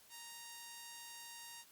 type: tone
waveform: 5% pulse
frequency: 932.3 Hz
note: A#5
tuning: in tune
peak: -38 dBFS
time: 0.09-1.65 s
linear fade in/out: 50 ms
effects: white hiss -64 dBFS RMS until 1.71 s + Opus 48 kbps